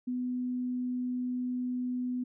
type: tone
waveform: sine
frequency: 249.5 Hz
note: B3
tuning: 18 cents sharp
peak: -30 dBFS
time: 0.07-2.24 s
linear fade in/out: 10 ms
effects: none